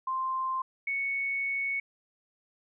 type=tone pair in turn; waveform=sine; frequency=1046.5 / 2217 Hz; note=C6 / C#7; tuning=0 / 0 cents; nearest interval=octave + minor second; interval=1300 cents; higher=second; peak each=-28 dBFS; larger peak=neither; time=0.07-0.62 / 0.87-1.8 s; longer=second; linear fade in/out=5 ms; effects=none